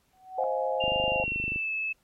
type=tone with exponential growth; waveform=sine; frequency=750 Hz; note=F#5; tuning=23 cents sharp; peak=-25 dBFS; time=0.13-0.44 s; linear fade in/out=1 ms; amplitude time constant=67 ms
type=chord; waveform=sine; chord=F minor seventh; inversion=second; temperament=just; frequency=523.8 / 628.6 / 698.5 / 838.1 Hz; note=C5 / Eb5 / F5 / Ab5; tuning=+2 / +18 / 0 / +16 cents; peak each=-29 / -33 / -34 / -32 dBFS; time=0.38-1.24 s; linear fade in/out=5 ms
type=tone with pitch glide; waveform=sine; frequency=2794 to 2607 Hz; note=F7 to E7; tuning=0 to -20 cents; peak=-28 dBFS; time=0.8-1.93 s; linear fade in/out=10 ms; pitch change=-120 cents; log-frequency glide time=1.07-1.72 s
type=click train; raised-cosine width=3 ms; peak=-25 dBFS; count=19; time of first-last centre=0.84-1.56 s; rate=25 Hz
effects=pink hiss -70 dBFS RMS until 2.03 s + AAC 48 kbps